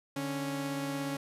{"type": "tone pair together", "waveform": "sawtooth", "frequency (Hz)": [146.79, 276.6], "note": ["D3", "C#4"], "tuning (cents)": [0, -4], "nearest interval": "major seventh", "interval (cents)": 1096, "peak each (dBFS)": [-35, -30], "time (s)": [0.16, 1.17], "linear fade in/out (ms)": 5, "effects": ["resampled to 32000 Hz", "10-bit"]}